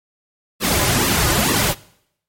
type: noise with flanger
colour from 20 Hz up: pink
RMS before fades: -17 dBFS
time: 0.6-1.75 s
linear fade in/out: 50 ms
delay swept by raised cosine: 1.3 to 4.5 ms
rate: 2.2 Hz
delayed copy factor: -0.85
effects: noise-tail reverb RT60 0.7 s tail -21 dB re dry + MP3 64 kbps